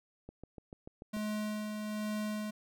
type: click train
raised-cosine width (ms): 2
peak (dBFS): -33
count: 7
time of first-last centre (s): 0.29-1.167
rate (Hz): 6.84
type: tone with tremolo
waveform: square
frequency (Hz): 212.2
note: G#3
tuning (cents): +38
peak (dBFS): -34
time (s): 1.13-2.51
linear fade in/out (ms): 10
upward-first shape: sine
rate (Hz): 1.2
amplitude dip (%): 35
effects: none

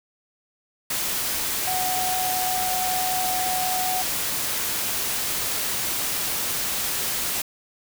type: tone in noise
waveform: sine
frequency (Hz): 740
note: F#5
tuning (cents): 0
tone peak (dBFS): -25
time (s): 1.67-4.02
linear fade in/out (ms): 5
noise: white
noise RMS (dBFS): -26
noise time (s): 0.9-7.42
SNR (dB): -2
effects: none

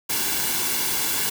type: noise with comb filter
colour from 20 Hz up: white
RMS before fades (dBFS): -24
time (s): 0.09-1.3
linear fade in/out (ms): 10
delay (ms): 1.6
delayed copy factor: -0.55
effects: none

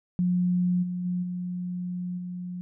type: tone with level steps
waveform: sine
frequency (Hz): 179.1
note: F3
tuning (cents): +44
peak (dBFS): -21 / -28 / -25 / -29 / -32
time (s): 0.19-2.61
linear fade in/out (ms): 0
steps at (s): 0.82 / 1.04 / 1.22 / 2.17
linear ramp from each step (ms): 20
effects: none

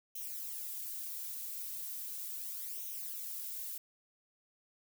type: noise with flanger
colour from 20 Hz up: violet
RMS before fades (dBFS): -42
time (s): 0.15-3.78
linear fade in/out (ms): 5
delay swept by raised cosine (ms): 0.32 to 4.12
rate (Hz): 0.37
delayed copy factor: +0.65
effects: none

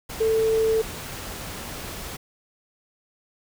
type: tone in noise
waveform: sine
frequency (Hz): 443.9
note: A4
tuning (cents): +15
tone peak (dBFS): -18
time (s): 0.2-0.82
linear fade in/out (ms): 10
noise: pink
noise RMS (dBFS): -35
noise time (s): 0.09-2.17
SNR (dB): +14
effects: none

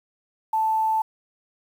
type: tone with quantisation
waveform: sine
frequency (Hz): 880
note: A5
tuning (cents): 0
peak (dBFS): -19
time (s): 0.53-1.02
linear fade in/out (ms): 5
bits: 8
effects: none

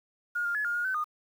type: tone with pitch steps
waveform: sine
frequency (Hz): 1429 / 1403 / 1702 / 1416 / 1430 / 1526 / 1224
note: F6 / F6 / G#6 / F6 / F6 / G6 / D#6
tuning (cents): +39 / +8 / +42 / +23 / +41 / -47 / -29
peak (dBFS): -27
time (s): 0.35-1.043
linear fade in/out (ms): 10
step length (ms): 99
effects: 9-bit

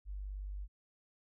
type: tone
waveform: sine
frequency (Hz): 49.15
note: G1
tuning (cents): +5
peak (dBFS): -39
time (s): 0.05-0.68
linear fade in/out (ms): 50
effects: none

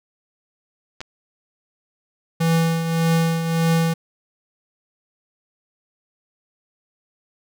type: clicks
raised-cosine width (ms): 0.2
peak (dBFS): -15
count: 2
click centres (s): 1.006 / 1.014
type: tone with tremolo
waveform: square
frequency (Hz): 164.81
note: E3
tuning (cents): 0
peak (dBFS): -15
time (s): 2.4-3.94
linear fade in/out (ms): 10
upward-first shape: triangle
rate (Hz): 1.7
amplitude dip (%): 60
effects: none

